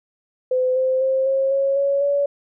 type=tone with pitch steps; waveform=sine; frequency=510 / 519.2 / 528.6 / 538.1 / 547.9 / 557.8 / 567.8 Hz; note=C5 / C5 / C5 / C5 / C#5 / C#5 / C#5; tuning=-44 / -13 / +18 / +48 / -20 / +11 / +41 cents; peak=-16 dBFS; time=0.51-2.26 s; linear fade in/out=5 ms; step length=250 ms; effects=none